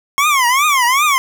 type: tone with vibrato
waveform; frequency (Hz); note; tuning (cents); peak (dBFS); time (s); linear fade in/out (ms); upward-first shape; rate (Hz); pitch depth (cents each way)
25% pulse; 1081; C#6; -44; -7; 0.18-1.18; 0; triangle; 2.6; 250
effects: none